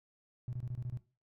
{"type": "tone bursts", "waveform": "triangle", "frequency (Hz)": 123.47, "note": "B2", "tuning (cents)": 0, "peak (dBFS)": -32, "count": 7, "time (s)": [0.48, 0.973], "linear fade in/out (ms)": 0, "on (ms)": 49, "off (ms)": 25, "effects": ["noise-tail reverb RT60 0.3 s tail -19 dB re dry", "tanh soft clip ceiling -33 dBFS"]}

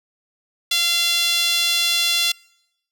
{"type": "tone with high-pass filter", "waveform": "sawtooth", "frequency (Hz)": 687, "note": "F5", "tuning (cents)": -29, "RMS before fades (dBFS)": -19, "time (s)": [0.71, 2.32], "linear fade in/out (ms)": 5, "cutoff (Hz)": 3300, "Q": 2.6, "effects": ["noise-tail reverb RT60 0.9 s tail -26 dB re dry"]}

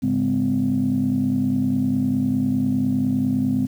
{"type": "tone cluster", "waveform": "sine", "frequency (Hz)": [107, 141.4, 206.1, 256], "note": ["A2", "C#3", "G#3", "C4"], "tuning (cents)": [-48, 35, -13, -38], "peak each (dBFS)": [-28, -27, -23, -19], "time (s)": [0.02, 3.67], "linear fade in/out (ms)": 20, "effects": ["tanh soft clip ceiling -11 dBFS", "8-bit"]}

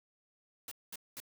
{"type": "noise bursts", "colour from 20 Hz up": "white", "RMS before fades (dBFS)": -44, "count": 3, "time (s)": [0.68, 1.202], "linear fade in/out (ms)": 2, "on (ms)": 34, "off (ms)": 210, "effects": []}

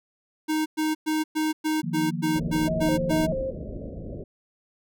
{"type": "tone bursts", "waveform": "square", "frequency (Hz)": 311.1, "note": "D#4", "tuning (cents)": 0, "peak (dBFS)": -23, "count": 10, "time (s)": [0.48, 3.27], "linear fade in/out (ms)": 20, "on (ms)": 180, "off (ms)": 110}
{"type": "chord", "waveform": "sine", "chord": "Eb suspended second", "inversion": "none", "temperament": "equal", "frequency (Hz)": [155.56, 174.61, 233.1], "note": ["Eb3", "F3", "Bb3"], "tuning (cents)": [0, 0, 0], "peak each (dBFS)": [-31, -30, -33], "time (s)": [1.83, 3.35], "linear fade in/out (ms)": 10}
{"type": "low-pass noise", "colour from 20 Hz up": "pink", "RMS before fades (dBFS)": -35, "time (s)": [2.35, 4.24], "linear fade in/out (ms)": 10, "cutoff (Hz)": 640, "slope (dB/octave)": 96}
{"type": "tone with vibrato", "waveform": "sine", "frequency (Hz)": 580, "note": "D5", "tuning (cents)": -22, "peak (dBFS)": -26, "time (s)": [2.67, 3.51], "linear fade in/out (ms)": 10, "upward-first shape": "square", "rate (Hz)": 2.3, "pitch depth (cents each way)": 160}
{"effects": []}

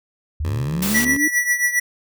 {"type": "linear sweep", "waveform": "sine", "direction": "up", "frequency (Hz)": [68.8, 311.1], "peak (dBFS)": -20, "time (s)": [0.4, 1.28], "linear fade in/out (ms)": 5}
{"type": "tone", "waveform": "10% pulse", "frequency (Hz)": 73, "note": "D2", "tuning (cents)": -10, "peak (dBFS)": -20, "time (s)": [0.45, 1.17], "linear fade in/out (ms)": 0}
{"type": "noise", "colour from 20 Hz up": "white", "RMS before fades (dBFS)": -24, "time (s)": [0.82, 1.05], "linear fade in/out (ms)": 5}
{"type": "tone with tremolo", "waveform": "square", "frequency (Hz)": 1951, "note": "B6", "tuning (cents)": -22, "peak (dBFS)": -14, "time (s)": [0.94, 1.8], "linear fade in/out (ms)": 10, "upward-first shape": "triangle", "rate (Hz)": 7.4, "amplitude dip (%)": 80}
{"effects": []}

